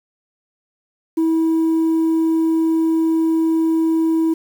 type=tone; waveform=sine; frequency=324.1 Hz; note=E4; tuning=29 cents flat; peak=-11 dBFS; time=1.17-4.34 s; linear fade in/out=10 ms; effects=tanh soft clip ceiling -13 dBFS + 7-bit